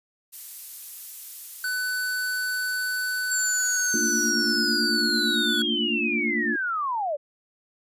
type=noise; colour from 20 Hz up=violet; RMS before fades=-36 dBFS; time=0.32-4.31 s; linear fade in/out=20 ms
type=tone with pitch glide; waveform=square; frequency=1500 to 1475.1 Hz; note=F#6 to F#6; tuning=+23 to -6 cents; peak=-26 dBFS; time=1.64-5.62 s; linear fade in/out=2 ms; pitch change=-29 cents; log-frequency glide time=3.47-4.47 s
type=linear sweep; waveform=sine; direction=down; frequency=7459 to 546 Hz; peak=-24 dBFS; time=3.3-7.17 s; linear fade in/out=20 ms
type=chord; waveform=sine; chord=Bb major seventh; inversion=third; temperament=equal with one note detuned; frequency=224.1 / 233.1 / 293.7 / 349.2 Hz; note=A3 / Bb3 / D4 / F4; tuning=+32 / 0 / 0 / 0 cents; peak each=-31 dBFS; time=3.94-6.56 s; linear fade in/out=2 ms
effects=resampled to 32000 Hz